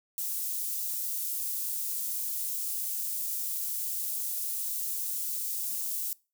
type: high-pass noise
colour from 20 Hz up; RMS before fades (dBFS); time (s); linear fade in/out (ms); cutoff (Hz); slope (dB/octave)
white; -33; 0.18-6.13; 0; 8900; 12
effects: noise-tail reverb RT60 0.3 s tail -23 dB re dry